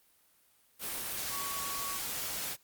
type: tone in noise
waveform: sine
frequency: 1123 Hz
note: C#6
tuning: 22 cents sharp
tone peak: -40 dBFS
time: 1.29-2 s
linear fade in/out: 50 ms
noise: white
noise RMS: -37 dBFS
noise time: 0.79-2.57 s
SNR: -6 dB
effects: white hiss -67 dBFS RMS until 2.63 s + Opus 32 kbps